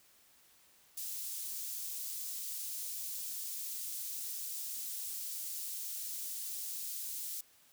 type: high-pass noise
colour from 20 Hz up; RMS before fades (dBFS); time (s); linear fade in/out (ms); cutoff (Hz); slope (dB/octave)
white; -41; 0.97-7.41; 5; 5600; 12
effects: white hiss -65 dBFS RMS until 7.72 s